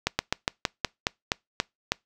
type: slowing click train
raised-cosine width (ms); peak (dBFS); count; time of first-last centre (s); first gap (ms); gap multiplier
0.2; -5; 10; 0.07-1.92; 120; 1.13
effects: noise-tail reverb RT60 0.2 s tail -26 dB re dry